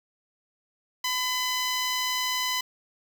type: tone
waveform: 10% pulse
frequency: 1008 Hz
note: B5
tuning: 35 cents sharp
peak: -17 dBFS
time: 1.04-2.61 s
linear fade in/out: 5 ms
effects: 8-bit